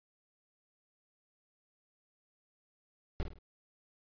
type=noise with echo; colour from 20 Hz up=brown; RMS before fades=-32 dBFS; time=3.2-3.23 s; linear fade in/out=0 ms; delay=52 ms; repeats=3; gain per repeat=-8 dB; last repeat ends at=3.386 s; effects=resampled to 11025 Hz